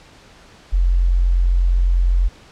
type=tone; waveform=sine; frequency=44.16 Hz; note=F1; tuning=20 cents sharp; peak=-12 dBFS; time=0.72-2.29 s; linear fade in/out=20 ms; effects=pink hiss -46 dBFS RMS until 2.51 s + low-pass 6000 Hz 12 dB/octave